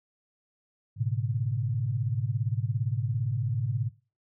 sine tone cluster, 107.3 / 124.5 / 142.3 Hz, A2 / B2 / C#3, -43 / +14 / +46 cents, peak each -29 / -30 / -33 dBFS, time 0.96-3.91 s, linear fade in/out 50 ms, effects noise-tail reverb RT60 0.3 s tail -18 dB re dry

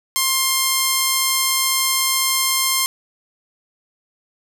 5% pulse tone, 1058 Hz, C6, 19 cents sharp, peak -4 dBFS, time 0.16-2.86 s, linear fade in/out 0 ms, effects none

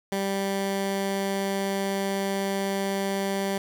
15% pulse tone, 196 Hz, G3, in tune, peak -19 dBFS, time 0.12-3.58 s, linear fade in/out 2 ms, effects none

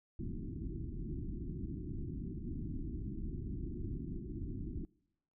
pink low-pass noise, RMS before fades -41 dBFS, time 0.19-4.85 s, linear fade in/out 2 ms, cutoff 370 Hz, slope 96 dB/octave, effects noise-tail reverb RT60 0.8 s tail -24 dB re dry

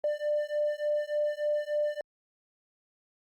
triangle beating tone pair, 593 / 596.4 Hz, D5 / D5, +17 / +27 cents, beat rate 3.4 Hz, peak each -27 dBFS, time 0.04-2.01 s, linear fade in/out 2 ms, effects tanh soft clip ceiling -22 dBFS + Opus 48 kbps

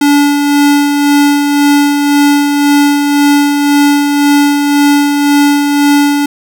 square tone with tremolo, 287.9 Hz, D4, 34 cents flat, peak -5 dBFS, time 0.01-6.26 s, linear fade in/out 5 ms, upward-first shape sine, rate 1.9 Hz, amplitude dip 40%, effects none

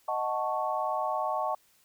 sine chord, D# half-diminished seventh, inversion none, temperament equal, 622.3 / 740 / 880 / 1108.7 Hz, D#5 / F#5 / A5 / C#6, 0 / 0 / 0 / 0 cents, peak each -33 dBFS, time 0.08-1.55 s, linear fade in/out 5 ms, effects white hiss -65 dBFS RMS until 1.84 s

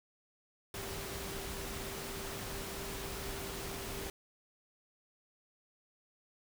sine tone in noise, 392 Hz, G4, in tune, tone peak -47 dBFS, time 0.74-4.1 s, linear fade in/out 2 ms, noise pink, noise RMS -42 dBFS, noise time 0.74-4.1 s, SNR -8 dB, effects none

